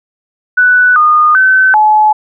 sine tone with pitch steps, 1487 / 1224 / 1527 / 855 Hz, F#6 / D#6 / G6 / A5, +8 / -29 / -46 / -50 cents, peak -4 dBFS, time 0.57-2.13 s, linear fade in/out 10 ms, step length 390 ms, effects none

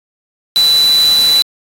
sine tone in noise, 3977 Hz, B7, 11 cents sharp, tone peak -7 dBFS, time 0.56-1.42 s, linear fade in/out 0 ms, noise white, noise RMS -21 dBFS, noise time 0.56-1.42 s, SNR +11 dB, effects AAC 48 kbps

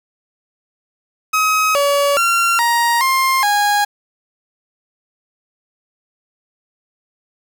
30% pulse tone with pitch steps, 1270 / 568 / 1374 / 941 / 1058 / 823 Hz, D#6 / C#5 / F6 / A#5 / C6 / G#5, +35 / +42 / -29 / +16 / +19 / -16 cents, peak -10 dBFS, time 1.33-3.85 s, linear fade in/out 10 ms, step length 420 ms, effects 7-bit

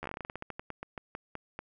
slowing click train, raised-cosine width 0.5 ms, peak -23 dBFS, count 21, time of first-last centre 0.03-1.59 s, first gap 12 ms, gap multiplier 1.17, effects none

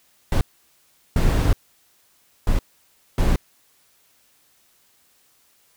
brown noise bursts at uneven times, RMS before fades -17 dBFS, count 4, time 0.32-0.41 / 1.16-1.53 / 2.47-2.59 / 3.18-3.36 s, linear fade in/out 2 ms, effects white hiss -60 dBFS RMS until 5.76 s

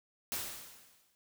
white noise with exponential decay, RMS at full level -35 dBFS, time 0.32-1.15 s, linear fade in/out 0 ms, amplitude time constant 180 ms, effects none

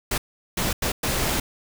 pink noise bursts at uneven times, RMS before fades -24 dBFS, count 4, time 0.11-0.18 / 0.57-0.73 / 0.82-0.92 / 1.03-1.4 s, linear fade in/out 5 ms, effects none

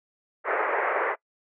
pink band-pass noise, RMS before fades -26 dBFS, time 0.44-1.16 s, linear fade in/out 50 ms, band 400 to 2100 Hz, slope 48 dB/octave, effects noise-tail reverb RT60 0.1 s tail -23 dB re dry

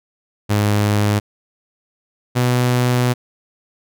sawtooth tone pair in turn, 103.83 / 123.94 Hz, G#2 / B2, 0 / +7 cents, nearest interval minor third, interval 307 cents, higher second, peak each -10 dBFS, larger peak neither, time 0.49-1.2 / 2.35-3.14 s, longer second, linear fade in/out 20 ms, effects none

